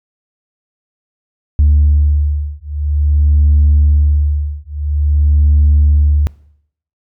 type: beating tone pair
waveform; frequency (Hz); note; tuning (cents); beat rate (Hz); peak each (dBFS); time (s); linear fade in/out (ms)
sine; 73.42 / 73.91; D2 / D2; 0 / +12; 0.49; -10; 1.59-6.27; 0
effects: noise-tail reverb RT60 0.7 s tail -23 dB re dry + tanh soft clip ceiling -3 dBFS